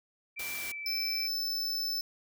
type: tone with pitch glide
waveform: sine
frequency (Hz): 2343 to 2319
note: D7 to D7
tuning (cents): -5 to -22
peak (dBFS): -37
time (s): 0.36-1.28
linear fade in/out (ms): 20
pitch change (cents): -17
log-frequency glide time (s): 0.52-0.72
type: noise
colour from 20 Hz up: white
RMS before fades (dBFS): -40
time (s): 0.39-0.72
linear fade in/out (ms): 5
type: tone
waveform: square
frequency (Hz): 5274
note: E8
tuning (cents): 0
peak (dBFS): -31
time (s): 0.86-2.01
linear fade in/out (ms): 2
effects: none